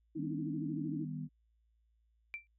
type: tone with vibrato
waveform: sine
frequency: 298.3 Hz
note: D4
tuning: 27 cents sharp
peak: -37 dBFS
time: 0.15-1.05 s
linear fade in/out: 10 ms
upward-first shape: sine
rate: 13 Hz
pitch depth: 140 cents each way
type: chord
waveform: sine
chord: Eb augmented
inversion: none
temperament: equal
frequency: 155.56 / 196 / 246.9 Hz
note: Eb3 / G3 / B3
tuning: 0 / 0 / 0 cents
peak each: -40 / -46 / -43 dBFS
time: 0.15-1.29 s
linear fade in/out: 50 ms
type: tone with exponential decay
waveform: sine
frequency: 2349 Hz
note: D7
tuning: in tune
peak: -35 dBFS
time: 2.34-2.47 s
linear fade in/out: 0 ms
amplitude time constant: 27 ms
effects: added 56 Hz sine -70 dBFS peak until 2.58 s